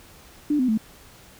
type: tone with pitch steps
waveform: sine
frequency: 295.9 / 254.6 / 219.1 Hz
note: D4 / C4 / A3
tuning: +13 / -47 / -7 cents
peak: -18 dBFS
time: 0.5-0.776 s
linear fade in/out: 5 ms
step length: 92 ms
effects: pink hiss -49 dBFS RMS until 1.39 s